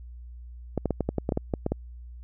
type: clicks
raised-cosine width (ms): 2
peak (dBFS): -12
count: 12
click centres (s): 0.777 / 0.857 / 0.907 / 1.007 / 1.09 / 1.183 / 1.291 / 1.322 / 1.374 / 1.538 / 1.664 / 1.72
effects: added 60 Hz sine -40 dBFS peak until 2.23 s